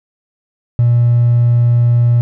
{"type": "tone with hard clipping", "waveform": "triangle", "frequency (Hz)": 119.5, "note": "A#2", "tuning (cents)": 43, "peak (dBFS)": -8, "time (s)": [0.79, 2.21], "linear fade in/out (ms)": 0, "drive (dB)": 4, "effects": []}